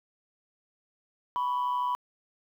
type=tone pair together; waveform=sine; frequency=987.5 / 1120 Hz; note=B5 / C#6; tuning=0 / +18 cents; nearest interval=major second; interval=218 cents; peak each=-25 / -33 dBFS; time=1.36-1.95 s; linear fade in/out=0 ms; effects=tanh soft clip ceiling -23 dBFS + 10-bit